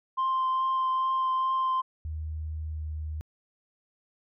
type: tone with vibrato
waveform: sine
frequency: 1046.5 Hz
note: C6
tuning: in tune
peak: -22 dBFS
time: 0.17-1.82 s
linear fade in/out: 20 ms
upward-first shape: triangle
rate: 2.4 Hz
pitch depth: 11 cents each way
type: tone with pitch glide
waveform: sine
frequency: 78.1 to 77.29 Hz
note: D#2 to D#2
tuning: +7 to -11 cents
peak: -31 dBFS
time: 2.05-3.21 s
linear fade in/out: 0 ms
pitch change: -18 cents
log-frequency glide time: 2.72-2.82 s
effects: tanh soft clip ceiling -22 dBFS